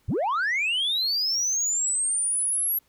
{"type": "linear sweep", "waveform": "sine", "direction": "up", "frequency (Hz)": [56, 11690], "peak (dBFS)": -20, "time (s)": [0.08, 2.79], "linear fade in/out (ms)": 10, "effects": ["tanh soft clip ceiling -21 dBFS", "pink hiss -65 dBFS RMS until 2.88 s"]}